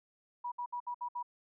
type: tone bursts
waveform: sine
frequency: 970 Hz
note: B5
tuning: 31 cents flat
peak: -35 dBFS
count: 6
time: 0.44-1.229 s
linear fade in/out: 10 ms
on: 79 ms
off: 63 ms
effects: none